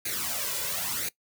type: noise with flanger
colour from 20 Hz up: white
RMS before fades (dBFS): -31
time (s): 0.05-1.09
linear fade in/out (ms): 5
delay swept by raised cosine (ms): 0.46 to 2.06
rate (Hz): 0.96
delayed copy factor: +0.75
effects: noise-tail reverb RT60 0.1 s tail -20 dB re dry + high-pass 80 Hz 12 dB/octave